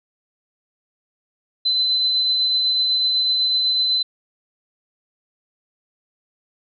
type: tone with tremolo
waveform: sine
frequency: 4040 Hz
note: B7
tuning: 39 cents sharp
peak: -15 dBFS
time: 1.65-4.03 s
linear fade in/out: 10 ms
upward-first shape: triangle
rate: 8 Hz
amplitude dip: 25%
effects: none